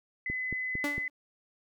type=tone; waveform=sine; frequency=2020 Hz; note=B6; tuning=39 cents sharp; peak=-31 dBFS; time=0.26-1.08 s; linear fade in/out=2 ms
type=click train; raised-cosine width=3 ms; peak=-24 dBFS; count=4; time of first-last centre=0.3-0.98 s; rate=4.41 Hz
type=tone with exponential decay; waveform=sawtooth; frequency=290 Hz; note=D4; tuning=22 cents flat; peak=-24 dBFS; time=0.84-1.1 s; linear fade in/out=2 ms; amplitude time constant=55 ms
effects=none